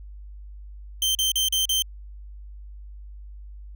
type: tone bursts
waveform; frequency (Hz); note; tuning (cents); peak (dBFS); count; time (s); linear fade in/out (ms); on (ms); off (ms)
sawtooth; 3120; G7; -9; -17; 5; 1.02-1.822; 2; 130; 38
effects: added 50 Hz sine -38 dBFS peak until 3.75 s